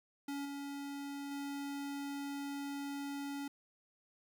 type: tone with level steps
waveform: square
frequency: 281.7 Hz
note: C#4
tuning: 28 cents sharp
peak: -39 / -42 / -40 dBFS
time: 0.28-3.48 s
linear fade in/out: 5 ms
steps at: 0.45 / 1.31 s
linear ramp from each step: 5 ms
effects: 12-bit